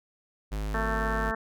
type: tone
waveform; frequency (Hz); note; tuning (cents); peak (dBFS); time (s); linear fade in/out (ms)
square; 52; G#1; +3; -30; 0.51-1.32; 20
type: harmonic tone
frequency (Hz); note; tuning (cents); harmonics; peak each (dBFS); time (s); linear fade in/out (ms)
222.6; A3; +20; 1 / 2 / 3 / 4 / 5 / 6 / 7 / 8; -36 / -36 / -36 / -36 / -36 / -36 / -36 / -36; 0.74-1.35; 5
effects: none